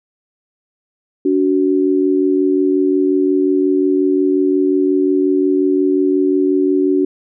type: tone pair together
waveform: sine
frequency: 287.2 / 372.8 Hz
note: D4 / F#4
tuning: -39 / +13 cents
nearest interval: perfect fourth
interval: 452 cents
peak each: -14 dBFS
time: 1.25-7.05 s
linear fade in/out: 5 ms
effects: none